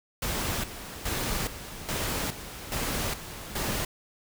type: noise with tremolo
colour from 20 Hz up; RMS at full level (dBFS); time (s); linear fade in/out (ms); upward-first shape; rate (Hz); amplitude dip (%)
pink; -30; 0.22-3.85; 5; square; 1.2; 70
effects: none